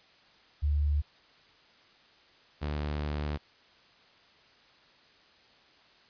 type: tone pair in turn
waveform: sine / sawtooth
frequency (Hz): 73.3 / 74.15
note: D2 / D2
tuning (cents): -3 / +17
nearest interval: unison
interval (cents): 20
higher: second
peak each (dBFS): -24 / -27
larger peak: first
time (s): 0.62-1.02 / 2.61-3.38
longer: second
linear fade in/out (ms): 20
effects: white hiss -60 dBFS RMS until 6.09 s + resampled to 11025 Hz